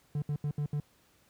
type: tone bursts at uneven times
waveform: triangle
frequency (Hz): 146.9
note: D3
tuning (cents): +1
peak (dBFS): -27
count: 5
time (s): 0.15-0.22 / 0.29-0.36 / 0.44-0.51 / 0.58-0.66 / 0.73-0.8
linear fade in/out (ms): 2
effects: pink hiss -66 dBFS RMS until 1.29 s + high-pass 60 Hz 12 dB/octave